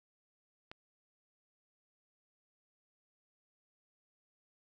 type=click; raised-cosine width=0.3 ms; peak=-30 dBFS; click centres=0.715 s; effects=none